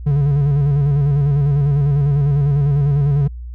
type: tone with vibrato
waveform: triangle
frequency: 142.3 Hz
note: C#3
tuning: 46 cents sharp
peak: -10 dBFS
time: 0.06-3.28 s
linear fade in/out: 10 ms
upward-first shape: square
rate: 10 Hz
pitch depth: 51 cents each way
effects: added 60 Hz sine -27 dBFS peak until 3.54 s